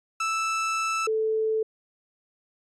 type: tone pair in turn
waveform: 30% pulse / sine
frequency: 1318.5 / 438.9 Hz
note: E6 / A4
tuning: 0 / -4 cents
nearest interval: octave + perfect fifth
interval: 1904 cents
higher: first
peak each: -22 dBFS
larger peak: neither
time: 0.2-1.07 / 1.07-1.63 s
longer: first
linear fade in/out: 5 ms
effects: resampled to 22050 Hz